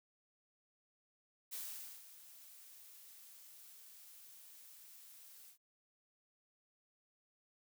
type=noise with ADSR envelope; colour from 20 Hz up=blue; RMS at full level=-44 dBFS; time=1.51-5.58 s; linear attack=25 ms; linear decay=490 ms; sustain=-14 dB; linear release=97 ms; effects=none